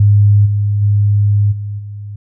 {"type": "tone with level steps", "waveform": "sine", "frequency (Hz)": 102.7, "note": "G#2", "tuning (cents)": -19, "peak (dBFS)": [-5, -11, -8, -19, -24], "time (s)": [0, 2.16], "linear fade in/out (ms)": 5, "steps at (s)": [0.45, 0.81, 1.51, 1.78], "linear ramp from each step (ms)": 20, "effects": []}